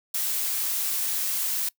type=noise; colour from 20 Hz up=blue; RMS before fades=-27 dBFS; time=0.14-1.69 s; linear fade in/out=5 ms; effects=noise-tail reverb RT60 0.1 s tail -22 dB re dry